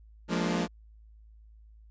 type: chord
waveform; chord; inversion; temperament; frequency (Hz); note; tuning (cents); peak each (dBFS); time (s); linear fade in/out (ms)
sawtooth; Bb dominant seventh; second; equal with one note detuned; 174.61 / 211.3 / 233.1 / 293.7; F3 / Ab3 / Bb3 / D4; 0 / +30 / 0 / 0; -26 / -29 / -29 / -32; 0.28-0.68; 50
effects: added 54 Hz sine -51 dBFS peak until 1.9 s + resampled to 16000 Hz